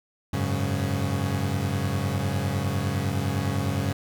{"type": "chord", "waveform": "30% pulse", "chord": "F# suspended second", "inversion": "none", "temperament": "equal with one note detuned", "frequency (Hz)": [92.5, 102.34, 138.59], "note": ["F#2", "G#2", "C#3"], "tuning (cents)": [0, -25, 0], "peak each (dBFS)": -26, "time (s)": [0.33, 3.93], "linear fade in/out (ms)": 5, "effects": []}